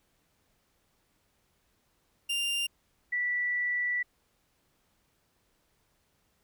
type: tone pair in turn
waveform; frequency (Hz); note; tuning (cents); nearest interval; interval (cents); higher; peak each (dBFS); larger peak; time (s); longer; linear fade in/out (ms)
40% pulse / sine; 2794 / 1961.3; F7 / B6; 0 / -13; tritone; 613; first; -27; neither; 2.29-2.67 / 3.12-4.03; second; 10
effects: pink hiss -72 dBFS RMS until 6.43 s